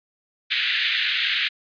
white band-pass noise, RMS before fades -23 dBFS, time 0.5-1.49 s, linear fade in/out 20 ms, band 1600 to 3900 Hz, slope 48 dB/octave, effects resampled to 11025 Hz

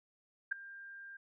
sine tone with ADSR envelope, 1595 Hz, G6, 30 cents sharp, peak -27 dBFS, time 0.51-1.17 s, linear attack 13 ms, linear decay 4 ms, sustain -20 dB, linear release 6 ms, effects none

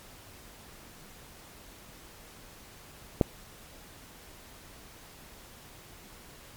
click, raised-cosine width 2 ms, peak -7 dBFS, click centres 3.212 s, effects pink hiss -51 dBFS RMS until 6.56 s + MP3 96 kbps

